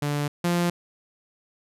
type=tone pair in turn; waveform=sawtooth; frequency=145.8 / 173.85 Hz; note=D3 / F3; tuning=-12 / -8 cents; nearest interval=minor third; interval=304 cents; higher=second; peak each=-20 / -17 dBFS; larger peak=second; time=0.02-0.28 / 0.44-0.7 s; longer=neither; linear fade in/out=5 ms; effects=resampled to 32000 Hz